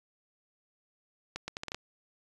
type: accelerating click train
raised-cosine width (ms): 0.2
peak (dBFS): -19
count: 7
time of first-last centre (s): 1.36-1.746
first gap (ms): 120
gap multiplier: 0.74
effects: resampled to 24000 Hz